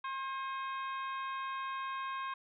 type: harmonic tone with a mistuned harmonic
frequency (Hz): 535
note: C5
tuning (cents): +38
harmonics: 2 / 3 / 4 / 5 / 6 / 7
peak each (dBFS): -37 / -45 / -53 / -49 / -54 / -54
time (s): 0.04-2.34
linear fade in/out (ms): 5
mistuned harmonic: 5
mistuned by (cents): -88
effects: none